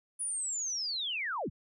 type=linear sweep; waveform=sine; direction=down; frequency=9940 to 50.9 Hz; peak=-32 dBFS; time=0.19-1.5 s; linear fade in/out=20 ms; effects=none